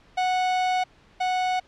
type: tone pair in turn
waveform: 45% pulse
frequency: 737 / 737 Hz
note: F#5 / F#5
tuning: -7 / -7 cents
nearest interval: unison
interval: 0 cents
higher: neither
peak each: -21 / -22 dBFS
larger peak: first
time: 0.17-0.84 / 1.2-1.6 s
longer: first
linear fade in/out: 10 ms
effects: pink hiss -56 dBFS RMS until 1.67 s + low-pass 4000 Hz 12 dB/octave